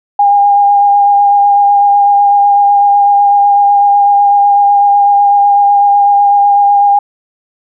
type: tone with vibrato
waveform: sine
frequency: 810 Hz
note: G#5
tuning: 43 cents flat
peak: -4 dBFS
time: 0.19-6.99 s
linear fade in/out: 5 ms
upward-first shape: sine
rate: 8 Hz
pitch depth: 15 cents each way
effects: none